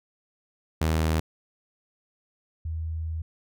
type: tone pair in turn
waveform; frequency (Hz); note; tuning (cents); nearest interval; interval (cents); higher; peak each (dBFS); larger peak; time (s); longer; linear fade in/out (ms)
sawtooth / sine; 79.5 / 80.47; D#2 / E2; +38 / -41; unison; 21; second; -18 / -28; first; 0.81-1.2 / 2.65-3.22; second; 5
effects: none